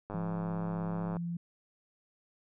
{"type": "click train", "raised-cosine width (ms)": 1, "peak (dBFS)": -26, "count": 111, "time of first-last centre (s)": [0.1, 1.168], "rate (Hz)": 103}
{"type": "tone with pitch glide", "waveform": "sine", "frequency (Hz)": [169.9, 171.18], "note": ["F3", "F3"], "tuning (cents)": [-47, -34], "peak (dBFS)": -33, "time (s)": [0.14, 1.37], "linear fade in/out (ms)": 5, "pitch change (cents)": 13, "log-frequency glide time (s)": [0.84, 1.03]}
{"effects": []}